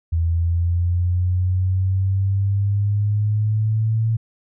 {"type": "exponential sweep", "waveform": "sine", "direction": "up", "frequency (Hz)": [82.41, 113.1], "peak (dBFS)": -16, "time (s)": [0.12, 4.17], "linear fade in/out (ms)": 10, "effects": []}